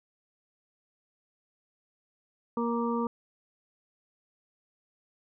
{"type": "harmonic tone", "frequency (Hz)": 234.6, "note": "A#3", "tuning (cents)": 11, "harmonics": [1, 2, 4, 5], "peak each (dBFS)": [-29, -32, -35, -36], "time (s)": [2.57, 3.07], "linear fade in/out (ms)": 2, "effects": []}